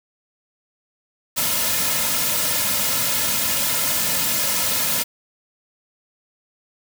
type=noise with comb filter; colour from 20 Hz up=white; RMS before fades=-21 dBFS; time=1.36-5.04 s; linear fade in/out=20 ms; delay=2.6 ms; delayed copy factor=-0.9; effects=none